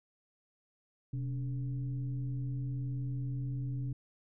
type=tone with frequency modulation; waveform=sine; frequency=128.4 Hz; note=C3; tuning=32 cents flat; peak=-33 dBFS; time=1.13-3.93 s; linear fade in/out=5 ms; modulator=158 Hz; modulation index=0.49; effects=none